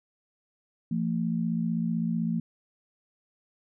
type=tone pair together; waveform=sine; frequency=170.44 / 226.2 Hz; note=F3 / A3; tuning=-42 / +48 cents; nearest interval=perfect fourth; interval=490 cents; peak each=-28 dBFS; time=0.91-2.4 s; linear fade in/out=5 ms; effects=none